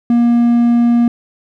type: tone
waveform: triangle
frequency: 237.1 Hz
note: A#3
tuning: 30 cents sharp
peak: -6 dBFS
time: 0.1-1.08 s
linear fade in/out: 2 ms
effects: none